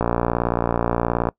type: click train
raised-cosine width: 1 ms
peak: -5 dBFS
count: 76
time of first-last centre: 0.01-1.288 s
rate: 58.7 Hz
effects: noise-tail reverb RT60 0.1 s tail -23 dB re dry